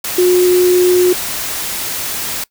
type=tone in noise; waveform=sine; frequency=360.7 Hz; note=F#4; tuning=44 cents flat; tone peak=-7 dBFS; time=0.18-1.13 s; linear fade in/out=5 ms; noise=white; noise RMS=-21 dBFS; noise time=0.04-2.44 s; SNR=+11 dB; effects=noise-tail reverb RT60 0.1 s tail -21 dB re dry